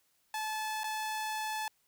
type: tone with dropouts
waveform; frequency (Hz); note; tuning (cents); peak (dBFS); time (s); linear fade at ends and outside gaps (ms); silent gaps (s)
sawtooth; 866; A5; -28; -30; 0.34-1.68; 2; 0.835-0.841
effects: white hiss -73 dBFS RMS until 1.87 s

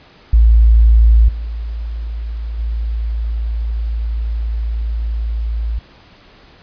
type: tone with level steps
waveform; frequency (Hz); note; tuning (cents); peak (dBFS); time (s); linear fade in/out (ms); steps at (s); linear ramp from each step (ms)
sine; 56; A1; +31; -5 / -20 / -16; 0.33-5.79; 5; 1.28 / 2.58; 10
effects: pink hiss -45 dBFS RMS until 6.62 s + resampled to 11025 Hz

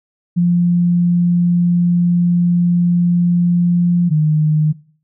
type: tone pair in turn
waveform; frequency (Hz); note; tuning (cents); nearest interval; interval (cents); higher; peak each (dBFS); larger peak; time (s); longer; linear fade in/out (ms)
sine; 174.5 / 153.63; F3 / D#3; -1 / -22; major second; 221; first; -10; neither; 0.36-4.1 / 4.1-4.73; first; 20
effects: noise-tail reverb RT60 0.5 s tail -21 dB re dry

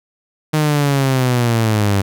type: linear sweep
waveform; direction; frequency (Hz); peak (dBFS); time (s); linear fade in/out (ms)
sawtooth; down; 155.56 to 96.7; -9; 0.53-2.02; 10
effects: none

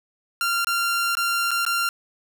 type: tone with dropouts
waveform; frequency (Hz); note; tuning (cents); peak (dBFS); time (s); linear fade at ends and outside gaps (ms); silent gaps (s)
sawtooth; 1384; F6; -16; -17; 0.41-1.89; 1; 0.646-0.67 / 1.152-1.17 / 1.508-1.514 / 1.651-1.664
effects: none

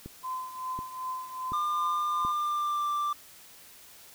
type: click train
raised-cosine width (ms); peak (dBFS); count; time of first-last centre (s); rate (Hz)
3; -27; 4; 0.06-2.25; 1.37
type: tone with tremolo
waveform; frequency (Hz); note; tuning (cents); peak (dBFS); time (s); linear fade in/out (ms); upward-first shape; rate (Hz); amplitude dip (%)
sine; 1026; C6; -34; -30; 0.23-2.33; 20; triangle; 2.6; 75
type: tone with pitch glide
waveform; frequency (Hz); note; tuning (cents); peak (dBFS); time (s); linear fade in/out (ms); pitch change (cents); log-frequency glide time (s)
triangle; 1200 to 1178; D6 to D6; +37 to +5; -25; 1.53-3.13; 5; -32; 2.3-2.9
effects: white hiss -52 dBFS RMS until 4.14 s

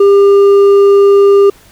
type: tone with hard clipping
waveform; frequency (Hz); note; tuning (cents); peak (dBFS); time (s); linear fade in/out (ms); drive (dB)
sine; 399.5; G4; +33; -4; 0-1.5; 5; 4
effects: pink hiss -42 dBFS RMS until 1.71 s

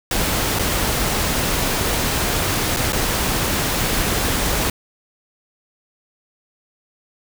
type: noise with dropouts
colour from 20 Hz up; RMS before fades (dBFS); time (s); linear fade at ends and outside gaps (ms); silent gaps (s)
pink; -20; 0.11-4.7; 2; 0.589-0.593 / 2.764-2.769 / 2.923-2.93
effects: none

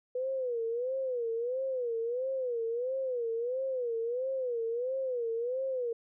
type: tone with vibrato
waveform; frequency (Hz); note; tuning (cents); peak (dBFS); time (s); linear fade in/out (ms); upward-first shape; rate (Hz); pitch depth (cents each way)
sine; 492.3; B4; -6; -30; 0.15-5.93; 5; sine; 1.5; 140
effects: none

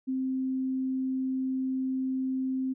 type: tone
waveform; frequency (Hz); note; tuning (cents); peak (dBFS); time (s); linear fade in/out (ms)
sine; 261.6; C4; 0; -27; 0.07-2.74; 20
effects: none

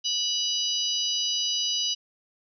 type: harmonic tone with a mistuned harmonic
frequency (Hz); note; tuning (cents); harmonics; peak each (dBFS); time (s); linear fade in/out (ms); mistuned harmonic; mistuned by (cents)
980; B5; -14; 3 / 4 / 5 / 6; -28 / -32 / -29 / -32; 0.04-1.95; 20; 6; +22
effects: none

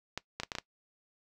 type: clicks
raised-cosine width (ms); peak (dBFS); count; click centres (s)
0.2; -17; 6; 0.176 / 0.4 / 0.434 / 0.518 / 0.552 / 0.585
effects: noise-tail reverb RT60 0.1 s tail -20 dB re dry

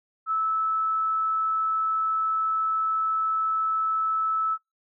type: tone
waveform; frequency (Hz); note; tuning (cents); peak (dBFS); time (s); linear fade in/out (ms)
sine; 1307; E6; -15; -22; 0.26-4.58; 50
effects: noise-tail reverb RT60 0.2 s tail -26 dB re dry

